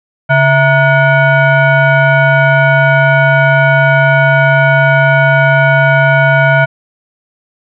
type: tone with frequency modulation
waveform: sine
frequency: 657 Hz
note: E5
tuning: 6 cents flat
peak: -5 dBFS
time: 0.29-6.66 s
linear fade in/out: 20 ms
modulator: 797 Hz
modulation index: 1.5
effects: none